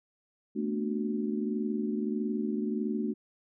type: chord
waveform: sine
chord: B minor seventh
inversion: third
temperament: equal with one note detuned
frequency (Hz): 220 / 241.6 / 293.7 / 370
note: A3 / B3 / D4 / F#4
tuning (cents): 0 / -38 / 0 / 0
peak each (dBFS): -31 / -37 / -35 / -36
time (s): 0.55-3.14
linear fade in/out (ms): 20
effects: none